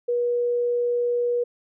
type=tone; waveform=sine; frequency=482.4 Hz; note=B4; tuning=41 cents flat; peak=-20 dBFS; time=0.08-1.44 s; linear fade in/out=10 ms; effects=none